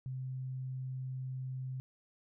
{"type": "tone", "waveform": "sine", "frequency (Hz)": 130, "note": "C3", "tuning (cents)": -11, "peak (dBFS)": -37, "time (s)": [0.06, 1.8], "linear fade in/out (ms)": 0, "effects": []}